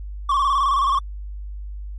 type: tone with vibrato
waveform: triangle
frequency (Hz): 1108.7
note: C#6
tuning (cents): 0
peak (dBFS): -14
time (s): 0.29-0.99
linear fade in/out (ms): 5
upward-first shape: square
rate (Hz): 19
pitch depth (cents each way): 63
effects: added 50 Hz sine -29 dBFS peak until 1.98 s + MP3 48 kbps